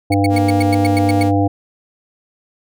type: harmonic tone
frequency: 99.7 Hz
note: G2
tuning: 30 cents sharp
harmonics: 1 / 3 / 5 / 7 / 8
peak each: -16 / -15 / -22 / -20 / -24 dBFS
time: 0.1-1.48 s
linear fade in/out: 10 ms
type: tone bursts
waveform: 35% pulse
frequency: 2220 Hz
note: C#7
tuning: 2 cents sharp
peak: -18 dBFS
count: 10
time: 0.12-1.23 s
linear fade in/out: 2 ms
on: 21 ms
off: 100 ms
type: tone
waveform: sawtooth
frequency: 234.7 Hz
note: A#3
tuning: 12 cents sharp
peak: -21 dBFS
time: 0.29-1.32 s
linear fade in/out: 50 ms
effects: none